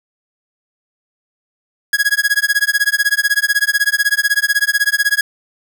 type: tone with tremolo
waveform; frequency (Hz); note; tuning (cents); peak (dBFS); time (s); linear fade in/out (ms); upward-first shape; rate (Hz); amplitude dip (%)
45% pulse; 1661.2; G#6; 0; -9; 1.93-5.21; 2; sine; 16; 100
effects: none